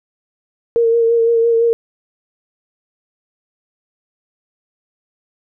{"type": "tone with vibrato", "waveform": "sine", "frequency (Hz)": 462, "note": "A#4", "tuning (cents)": -16, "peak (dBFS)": -10, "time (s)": [0.76, 1.73], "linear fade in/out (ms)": 0, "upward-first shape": "sine", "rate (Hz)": 5.9, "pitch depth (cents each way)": 25, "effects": []}